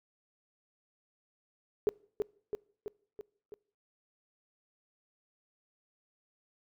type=tone with echo; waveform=sine; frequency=418.6 Hz; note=G#4; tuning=14 cents sharp; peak=-23 dBFS; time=1.87-1.89 s; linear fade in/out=0 ms; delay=330 ms; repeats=5; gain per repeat=-4 dB; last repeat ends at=3.54 s; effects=noise-tail reverb RT60 0.6 s tail -25 dB re dry